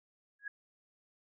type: tone with exponential growth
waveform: sine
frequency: 1661.2 Hz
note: G#6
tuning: in tune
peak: -34 dBFS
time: 0.39-0.48 s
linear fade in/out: 5 ms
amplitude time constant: 18 ms
effects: none